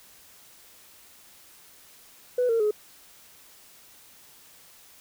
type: tone with pitch steps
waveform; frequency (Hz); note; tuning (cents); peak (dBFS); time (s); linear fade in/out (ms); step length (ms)
sine; 496.2 / 457.7 / 422.1; B4 / A#4 / G#4; +8 / -32 / +28; -19; 2.38-2.71; 5; 110
effects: tanh soft clip ceiling -17 dBFS + white hiss -53 dBFS RMS until 5 s